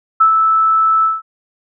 sine tone with ADSR envelope, 1313 Hz, E6, 7 cents flat, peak -5 dBFS, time 0.2-1.22 s, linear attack 11 ms, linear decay 96 ms, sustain -4 dB, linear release 180 ms, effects none

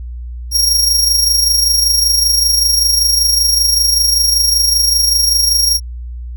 sawtooth tone with amplitude modulation, 5588 Hz, F8, in tune, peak -5 dBFS, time 0.51-5.8 s, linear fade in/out 50 ms, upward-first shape sine, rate 25.2 Hz, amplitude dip 50%, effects added 60 Hz sine -23 dBFS peak until 6.36 s

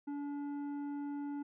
sine tone with tanh clipping, 287 Hz, D4, 40 cents flat, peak -39 dBFS, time 0.07-1.43 s, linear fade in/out 10 ms, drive 9 dB, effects none

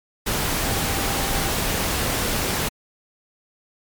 sine tone in noise, 791 Hz, G5, 15 cents sharp, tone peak -33 dBFS, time 0.65-1.49 s, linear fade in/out 10 ms, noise pink, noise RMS -23 dBFS, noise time 0.26-2.69 s, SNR -13 dB, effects MP3 96 kbps

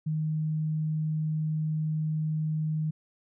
sine tone, 155.56 Hz, D#3, in tune, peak -26 dBFS, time 0.06-2.91 s, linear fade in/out 10 ms, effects none

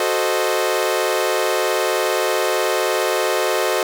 sawtooth chord, F# diminished seventh, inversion none, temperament equal, 370 / 440 / 523.3 / 622.3 Hz, F#4 / A4 / C5 / Eb5, 0 / 0 / 0 / 0 cents, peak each -19 dBFS, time 0-3.83 s, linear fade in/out 2 ms, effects none

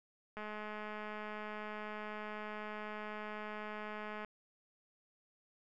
click train, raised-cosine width 0.5 ms, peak -30 dBFS, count 823, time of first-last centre 0.37-4.247 s, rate 212 Hz, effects none

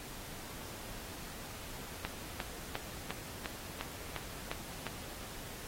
click train, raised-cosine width 0.3 ms, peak -20 dBFS, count 9, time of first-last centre 2.05-4.867 s, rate 2.84 Hz, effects pink hiss -47 dBFS RMS until 5.67 s + AAC 48 kbps

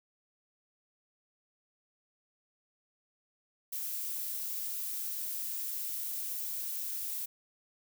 violet noise, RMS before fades -37 dBFS, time 3.72-7.26 s, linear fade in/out 10 ms, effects none

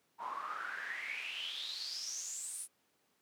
pink noise with band-pass filter sweep, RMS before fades -42 dBFS, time 0.18-2.68 s, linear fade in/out 50 ms, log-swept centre 920 to 10000 Hz, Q 9.6, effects pink hiss -75 dBFS RMS until 3.21 s + high-pass 200 Hz 12 dB/octave

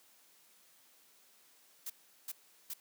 blue noise bursts, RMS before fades -41 dBFS, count 3, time 1.86-2.737 s, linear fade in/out 5 ms, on 39 ms, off 380 ms, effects white hiss -65 dBFS RMS until 2.8 s + high-pass 200 Hz 12 dB/octave

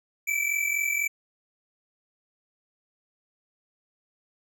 square tone pair together, 2295 / 2339 Hz, D7 / D7, -40 / -8 cents, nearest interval unison, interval 32 cents, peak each -28 dBFS, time 0.27-1.08 s, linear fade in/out 10 ms, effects none

